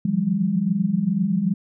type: tone cluster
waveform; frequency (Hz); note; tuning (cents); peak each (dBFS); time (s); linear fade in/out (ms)
sine; 159.5 / 173 / 180.7 / 203.1; D#3 / F3 / F#3 / G#3; +43 / -16 / -41 / -38; -29 / -29 / -23 / -21; 0.05-1.54; 5
effects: none